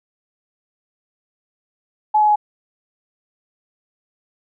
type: tone with pitch steps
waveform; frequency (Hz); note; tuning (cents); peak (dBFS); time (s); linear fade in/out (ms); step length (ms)
sine; 852 / 845.6 / 839.3; G#5 / G#5 / G#5; +44 / +31 / +18; -11; 2.14-2.359; 10; 73
effects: none